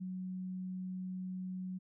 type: tone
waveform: sine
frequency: 185 Hz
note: F#3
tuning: in tune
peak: -38 dBFS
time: 0-1.79 s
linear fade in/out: 20 ms
effects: none